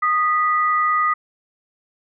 sine tone pair together, 1238 / 1964.3 Hz, D#6 / B6, -9 / -10 cents, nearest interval minor sixth, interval 799 cents, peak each -16 / -23 dBFS, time 0.02-1.14 s, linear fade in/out 10 ms, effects none

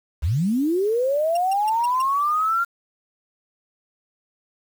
sine linear sweep, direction up, 60.9 to 1400 Hz, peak -18 dBFS, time 0.22-2.65 s, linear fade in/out 20 ms
15% pulse tone bursts, 2779 Hz, F7, 9 cents flat, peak -24 dBFS, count 5, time 1.35-2.02 s, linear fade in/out 5 ms, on 22 ms, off 140 ms
effects 7-bit

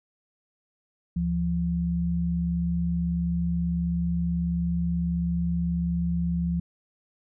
sine tone pair together, 73.42 / 171.92 Hz, D2 / F3, 0 / -27 cents, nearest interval octave + minor third, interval 1473 cents, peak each -30 / -24 dBFS, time 1.16-6.6 s, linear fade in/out 5 ms, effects none

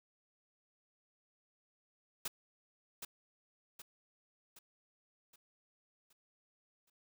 white noise with echo, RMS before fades -39 dBFS, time 2.25-2.28 s, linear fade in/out 5 ms, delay 770 ms, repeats 6, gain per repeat -6 dB, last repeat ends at 6.9 s, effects none

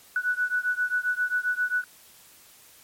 sine beating tone pair, 1477 / 1484.5 Hz, F#6 / F#6, -3 / +5 cents, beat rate 7.5 Hz, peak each -26 / -27 dBFS, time 0.16-1.84 s, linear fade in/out 2 ms, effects white hiss -53 dBFS RMS until 2.83 s + MP3 64 kbps

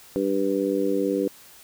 harmonic tone, 98 Hz, G2, in tune, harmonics 2 / 3 / 4 / 5, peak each -31 / -25 / -26 / -26 dBFS, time 0.16-1.28 s, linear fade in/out 0 ms, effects white hiss -49 dBFS RMS until 1.63 s

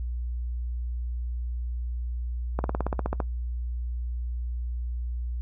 slowing click train, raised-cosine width 1 ms, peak -13 dBFS, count 11, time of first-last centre 2.59-3.202 s, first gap 51 ms, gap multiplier 1.04, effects noise-tail reverb RT60 0.1 s tail -21 dB re dry + added 60 Hz sine -28 dBFS peak until 5.41 s

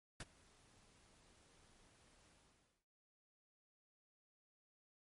pink noise with ADSR envelope, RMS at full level -45 dBFS, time 0.2-2.86 s, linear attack 4 ms, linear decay 35 ms, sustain -24 dB, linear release 570 ms, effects MP3 48 kbps

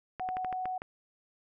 clicks, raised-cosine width 0.5 ms, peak -24 dBFS, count 7, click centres 0.197 / 0.289 / 0.369 / 0.447 / 0.527 / 0.656 / 0.819 s
sine tone, 742 Hz, F#5, 5 cents sharp, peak -32 dBFS, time 0.2-0.78 s, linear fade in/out 5 ms
effects none

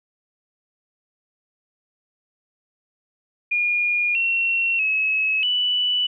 sine tone with pitch steps, 2430 / 2724 / 2574 / 2969 Hz, D#7 / F7 / E7 / F#7, -42 / -44 / -42 / +5 cents, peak -18 dBFS, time 3.51-6.07 s, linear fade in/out 10 ms, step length 640 ms, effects none

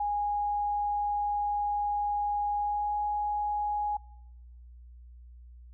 sine tone with pitch glide, 824 to 831.2 Hz, G#5 to G#5, -14 to +1 cents, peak -27 dBFS, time 0-3.97 s, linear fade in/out 5 ms, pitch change +15 cents, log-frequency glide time 2.55-2.98 s, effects noise-tail reverb RT60 1.0 s tail -26 dB re dry + added 60 Hz sine -47 dBFS peak until 5.73 s

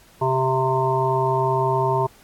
harmonic tone with a mistuned harmonic, 130.81 Hz, C3, in tune, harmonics 1 / 3 / 5 / 7 / 8, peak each -24 / -23 / -26 / -22 / -27 dBFS, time 0.21-2.07 s, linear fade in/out 10 ms, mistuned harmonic 5, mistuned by +17 cents, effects pink hiss -52 dBFS RMS until 2.23 s + AAC 64 kbps

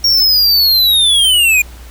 square linear sweep, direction down, 5588 to 2407 Hz, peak -8 dBFS, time 0.04-1.62 s, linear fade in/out 5 ms, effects added 60 Hz sine -31 dBFS peak until 1.9 s + pink hiss -40 dBFS RMS until 1.9 s

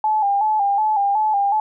sine tone with vibrato, 830.6 Hz, G#5, in tune, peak -15 dBFS, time 0.04-1.6 s, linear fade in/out 2 ms, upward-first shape square, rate 2.7 Hz, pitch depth 63 cents each way, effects none

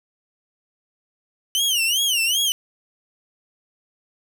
sawtooth tone with vibrato, 2977 Hz, F#7, 10 cents sharp, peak -15 dBFS, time 1.55-2.52 s, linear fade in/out 0 ms, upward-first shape sine, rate 2.6 Hz, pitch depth 190 cents each way, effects none

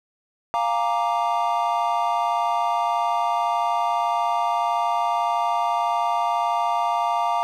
triangle chord, Bb dominant seventh, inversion second, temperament equal, 698.5 / 830.6 / 932.3 / 1174.7 Hz, F5 / Ab5 / Bb5 / D6, 0 / 0 / 0 / 0 cents, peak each -22 / -27 / -22 / -25 dBFS, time 0.54-7.43 s, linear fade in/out 0 ms, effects none

